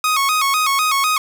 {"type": "tone with vibrato", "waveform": "sawtooth", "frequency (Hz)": 1174, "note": "D6", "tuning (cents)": -1, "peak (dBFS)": -11, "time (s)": [0.04, 1.18], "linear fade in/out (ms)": 2, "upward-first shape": "square", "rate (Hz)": 4, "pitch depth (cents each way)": 110, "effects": ["7-bit"]}